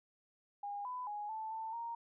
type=tone with pitch steps; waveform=sine; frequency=813 / 1000 / 831 / 878 / 889 / 931 Hz; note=G#5 / B5 / G#5 / A5 / A5 / A#5; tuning=-37 / +21 / +1 / -4 / +18 / -2 cents; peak=-39 dBFS; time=0.63-1.95 s; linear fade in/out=5 ms; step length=220 ms; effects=none